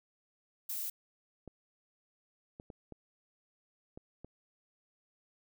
violet noise, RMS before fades -38 dBFS, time 0.69-0.9 s, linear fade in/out 5 ms
clicks, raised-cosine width 2 ms, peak -33 dBFS, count 6, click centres 1.477 / 2.599 / 2.702 / 2.923 / 3.975 / 4.246 s
effects none

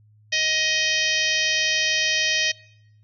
harmonic tone, 627 Hz, D#5, 13 cents sharp, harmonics 1 / 3 / 4 / 5 / 6 / 7 / 8 / 9 / 10, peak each -36 / -25 / -26 / -26 / -30 / -31 / -30 / -29 / -37 dBFS, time 0.32-2.52 s, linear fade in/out 10 ms, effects noise-tail reverb RT60 0.8 s tail -22 dB re dry + added 106 Hz sine -52 dBFS peak until 3.03 s

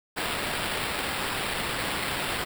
white noise with sample-and-hold, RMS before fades -30 dBFS, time 0.16-2.45 s, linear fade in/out 20 ms, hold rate 6300 Hz, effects none

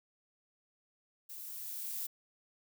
violet noise with level ramp, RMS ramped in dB -47 to -38 dBFS, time 1.29-2.07 s, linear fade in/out 10 ms, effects none

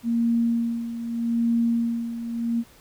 sine tone with tremolo, 232.9 Hz, A#3, 1 cent flat, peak -18 dBFS, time 0.03-2.64 s, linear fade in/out 50 ms, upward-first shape sine, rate 0.81 Hz, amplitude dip 70%, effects pink hiss -53 dBFS RMS until 2.8 s

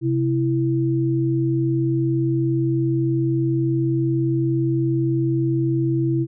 sine tone pair together, 131.47 / 331 Hz, C3 / E4, +9 / +7 cents, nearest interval octave + major third, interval 1598 cents, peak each -20 dBFS, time 0.01-6.27 s, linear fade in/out 50 ms, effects none

